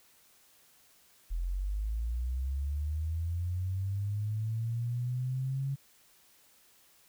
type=linear sweep; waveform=sine; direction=up; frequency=40.81 to 138.59 Hz; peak=-30 dBFS; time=1.3-5.76 s; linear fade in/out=20 ms; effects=white hiss -63 dBFS RMS until 7.08 s